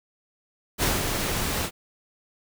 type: noise with ADSR envelope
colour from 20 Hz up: pink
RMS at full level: -22 dBFS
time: 0.78-1.71 s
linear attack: 49 ms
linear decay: 170 ms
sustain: -5 dB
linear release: 67 ms
effects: none